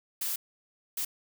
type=noise bursts at uneven times; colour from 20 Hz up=blue; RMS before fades=-32 dBFS; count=2; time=0.21-0.36 / 0.97-1.05 s; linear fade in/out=5 ms; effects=none